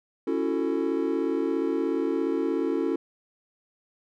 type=chord; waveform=triangle; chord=F# minor seventh; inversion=second; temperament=just; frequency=277.5 / 333 / 370 / 444 Hz; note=C#4 / E4 / F#4 / A4; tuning=+2 / +18 / 0 / +16 cents; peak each=-27 / -26 / -29 / -28 dBFS; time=0.27-2.96 s; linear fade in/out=5 ms; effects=none